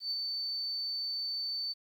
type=tone with ADSR envelope; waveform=sine; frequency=4533 Hz; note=C#8; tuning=38 cents sharp; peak=-29 dBFS; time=0-1.74 s; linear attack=110 ms; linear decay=33 ms; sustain=-3 dB; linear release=26 ms; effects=tanh soft clip ceiling -27 dBFS + 11-bit

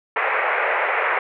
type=band-pass noise; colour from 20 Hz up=white; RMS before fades=-21 dBFS; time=0.16-1.19 s; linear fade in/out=2 ms; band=430 to 2300 Hz; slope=48 dB/octave; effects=none

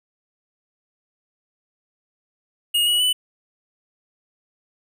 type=tone with pitch steps; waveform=square; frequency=2864 / 2924 / 2986 Hz; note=F7 / F#7 / F#7; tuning=+43 / -21 / +15 cents; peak=-17 dBFS; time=2.74-3.13 s; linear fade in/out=10 ms; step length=130 ms; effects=none

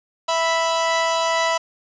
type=tone pair together; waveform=sawtooth; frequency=659 / 987.4 Hz; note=E5 / B5; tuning=-1 / -1 cents; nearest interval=perfect fifth; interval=700 cents; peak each=-17 dBFS; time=0.28-1.58 s; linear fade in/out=10 ms; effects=resampled to 16000 Hz + 7-bit

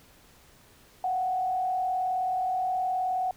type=tone with frequency modulation; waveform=sine; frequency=740 Hz; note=F#5; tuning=in tune; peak=-25 dBFS; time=1.04-3.31 s; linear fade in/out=2 ms; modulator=39 Hz; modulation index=0.5; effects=pink hiss -57 dBFS RMS until 3.36 s

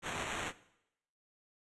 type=noise with sample-and-hold; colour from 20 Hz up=blue; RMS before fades=-39 dBFS; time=0.02-0.53 s; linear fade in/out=50 ms; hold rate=4900 Hz; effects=noise-tail reverb RT60 0.8 s tail -18 dB re dry + resampled to 24000 Hz

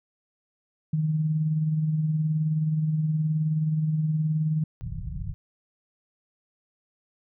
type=tone with tremolo; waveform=sine; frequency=155.56 Hz; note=D#3; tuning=in tune; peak=-20 dBFS; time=0.93-4.64 s; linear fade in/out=5 ms; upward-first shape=sine; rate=19 Hz; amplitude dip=40%
type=low-pass noise; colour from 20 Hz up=white; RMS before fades=-33 dBFS; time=4.81-5.34 s; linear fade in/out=0 ms; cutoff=170 Hz; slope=96 dB/octave
effects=none

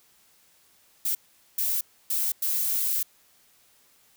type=noise bursts at uneven times; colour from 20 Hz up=violet; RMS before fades=-26 dBFS; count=4; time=1.05-1.15 / 1.58-1.81 / 2.1-2.32 / 2.42-3.03 s; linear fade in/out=5 ms; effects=white hiss -61 dBFS RMS until 4.16 s

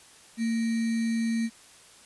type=tone with sample-and-hold; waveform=sine; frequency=227.6 Hz; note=A#3; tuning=41 cents flat; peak=-24 dBFS; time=0.37-1.5 s; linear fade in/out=50 ms; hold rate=2100 Hz; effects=white hiss -53 dBFS RMS until 2.05 s + resampled to 24000 Hz

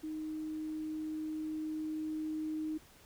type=tone with level ramp; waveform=sine; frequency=311.1 Hz; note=D#4; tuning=in tune; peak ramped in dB=-37 to -34 dBFS; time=0.03-2.78 s; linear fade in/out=10 ms; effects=pink hiss -60 dBFS RMS until 3.05 s

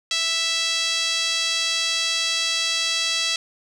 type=tone with band-pass filter; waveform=5% pulse; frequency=659.3 Hz; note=E5; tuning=in tune; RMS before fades=-23 dBFS; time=0.11-3.36 s; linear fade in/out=2 ms; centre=3700 Hz; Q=1.3; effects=none

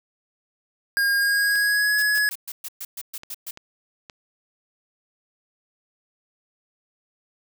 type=tone with pitch glide; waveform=square; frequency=1620 to 1686.8 Hz; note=G#6 to G#6; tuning=-43 to +26 cents; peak=-19 dBFS; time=0.97-2.29 s; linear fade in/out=0 ms; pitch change=+69 cents; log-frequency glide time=1.19-1.97 s
type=clicks; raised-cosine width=0.2 ms; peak=-22 dBFS; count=5; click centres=1.556 / 2.176 / 3.234 / 3.574 / 4.098 s
type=noise bursts; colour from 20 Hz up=blue; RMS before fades=-33 dBFS; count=10; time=1.98-3.51 s; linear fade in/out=5 ms; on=45 ms; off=120 ms
effects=none

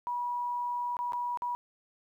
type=tone with dropouts; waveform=sine; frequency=970 Hz; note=B5; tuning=31 cents flat; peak=-30 dBFS; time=0.07-1.55 s; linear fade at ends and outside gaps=0 ms; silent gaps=0.968-0.99 / 1.122-1.133 / 1.373-1.421 s; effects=11-bit

